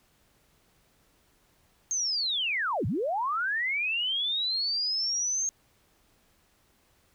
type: linear two-way sweep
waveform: sine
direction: down then up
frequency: 6480 to 81.4 to 6480 Hz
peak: -26 dBFS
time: 1.91-5.49 s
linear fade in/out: 0 ms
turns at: 2.86 s
effects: pink hiss -66 dBFS RMS until 7.14 s